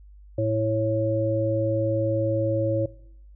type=harmonic tone; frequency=110 Hz; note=A2; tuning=in tune; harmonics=1 / 3 / 5; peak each=-25 / -28 / -24 dBFS; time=0.38-2.86 s; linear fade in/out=5 ms; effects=noise-tail reverb RT60 0.8 s tail -21 dB re dry + added 50 Hz sine -45 dBFS peak until 3.35 s